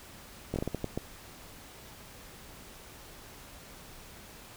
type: slowing click train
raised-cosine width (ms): 2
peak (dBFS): -18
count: 8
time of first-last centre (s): 0.54-0.976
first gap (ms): 20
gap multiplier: 1.37
effects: pink hiss -50 dBFS RMS until 4.56 s